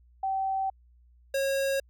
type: tone pair in turn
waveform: sine / square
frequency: 771 / 545.2 Hz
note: G5 / C#5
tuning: -29 / -29 cents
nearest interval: tritone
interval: 600 cents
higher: first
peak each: -26 dBFS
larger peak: neither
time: 0.23-0.7 / 1.34-1.8 s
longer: first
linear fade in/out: 5 ms
effects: added 60 Hz sine -56 dBFS peak until 1.89 s